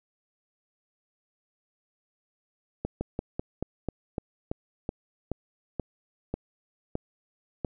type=slowing click train; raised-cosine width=2 ms; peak=-16 dBFS; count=14; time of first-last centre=2.85-7.648 s; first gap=160 ms; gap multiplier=1.13; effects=none